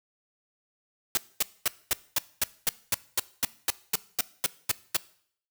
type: noise bursts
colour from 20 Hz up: white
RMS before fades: -24 dBFS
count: 16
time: 1.15-4.968 s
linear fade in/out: 2 ms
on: 23 ms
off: 230 ms
effects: noise-tail reverb RT60 0.6 s tail -20 dB re dry